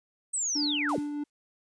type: linear sweep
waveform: sine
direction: down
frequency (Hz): 8380 to 63.7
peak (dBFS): -27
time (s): 0.33-0.99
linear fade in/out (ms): 10
type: tone with tremolo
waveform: triangle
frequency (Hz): 293.1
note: D4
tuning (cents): -3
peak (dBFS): -26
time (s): 0.55-1.24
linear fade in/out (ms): 10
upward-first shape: triangle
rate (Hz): 3.1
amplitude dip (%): 40
type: noise with exponential decay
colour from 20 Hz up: white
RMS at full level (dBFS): -43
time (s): 0.89-1.3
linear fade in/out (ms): 1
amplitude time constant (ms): 89
effects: resampled to 22050 Hz